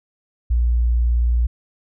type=tone; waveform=sine; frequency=59.2 Hz; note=A#1; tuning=27 cents sharp; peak=-14 dBFS; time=0.5-1.47 s; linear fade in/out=10 ms; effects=none